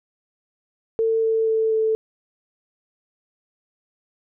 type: tone with pitch steps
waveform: sine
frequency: 449 / 446.2 / 443.3 / 440.5 Hz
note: A4 / A4 / A4 / A4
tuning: +35 / +24 / +13 / +2 cents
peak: -17 dBFS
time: 0.99-1.95 s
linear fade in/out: 0 ms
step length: 240 ms
effects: none